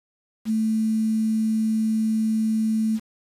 sine tone with quantisation, 220 Hz, A3, in tune, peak -19 dBFS, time 0.45-3 s, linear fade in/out 50 ms, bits 7, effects resampled to 32000 Hz

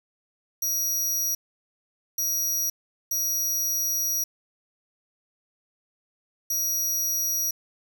sawtooth tone bursts at uneven times, 5760 Hz, F#8, 47 cents flat, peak -21 dBFS, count 4, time 0.62-1.35 / 2.18-2.7 / 3.11-4.24 / 6.5-7.51 s, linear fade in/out 5 ms, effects 8-bit

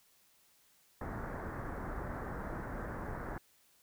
pink low-pass noise, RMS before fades -41 dBFS, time 1.01-3.38 s, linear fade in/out 2 ms, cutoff 1800 Hz, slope 48 dB/octave, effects white hiss -68 dBFS RMS until 3.82 s

